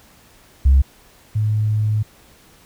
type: tone pair in turn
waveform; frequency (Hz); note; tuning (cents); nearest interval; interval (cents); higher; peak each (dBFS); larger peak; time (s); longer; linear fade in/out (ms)
sine; 67.5 / 107.15; C#2 / A2; -45 / -45; minor sixth; 800; second; -7 / -15; first; 0.65-0.82 / 1.35-2.03; second; 10
effects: tanh soft clip ceiling -6 dBFS + pink hiss -50 dBFS RMS until 2.65 s